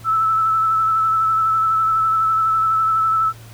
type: tone with vibrato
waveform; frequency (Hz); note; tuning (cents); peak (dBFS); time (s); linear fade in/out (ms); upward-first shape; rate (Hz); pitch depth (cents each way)
sine; 1313; E6; -7; -14; 0.04-3.33; 50; sine; 12; 20
effects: added 113 Hz sine -38 dBFS peak until 3.53 s + pink hiss -45 dBFS RMS until 3.53 s